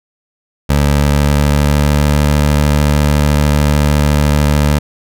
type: tone with pitch glide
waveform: 20% pulse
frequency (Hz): 71.9 to 73.71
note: D2 to D2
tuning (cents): -36 to +7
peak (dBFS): -4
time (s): 0.69-4.79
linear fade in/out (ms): 10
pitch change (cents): +43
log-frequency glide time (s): 0.81-2.27
effects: none